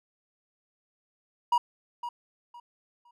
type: tone with echo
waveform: triangle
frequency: 958 Hz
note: A#5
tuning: 47 cents sharp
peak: -18 dBFS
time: 1.52-1.58 s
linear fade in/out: 5 ms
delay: 510 ms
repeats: 3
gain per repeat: -12 dB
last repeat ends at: 3.11 s
effects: none